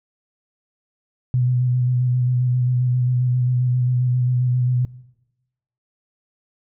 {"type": "tone with vibrato", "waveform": "sine", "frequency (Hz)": 124.9, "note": "B2", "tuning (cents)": 20, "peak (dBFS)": -15, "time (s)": [1.34, 4.85], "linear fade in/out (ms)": 0, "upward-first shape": "square", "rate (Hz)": 7.5, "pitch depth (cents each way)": 19, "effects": ["noise-tail reverb RT60 1.0 s tail -21 dB re dry"]}